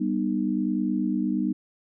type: chord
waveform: sine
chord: G augmented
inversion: none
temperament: just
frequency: 196 / 245 / 306.2 Hz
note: G3 / B3 / D#4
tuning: 0 / -14 / -28 cents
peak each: -27 dBFS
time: 0-1.53 s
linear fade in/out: 10 ms
effects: none